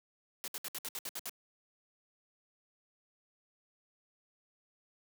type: noise bursts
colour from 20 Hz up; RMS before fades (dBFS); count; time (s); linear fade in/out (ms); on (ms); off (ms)
white; -40; 9; 0.44-1.294; 0; 38; 64
effects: high-pass 200 Hz 12 dB/octave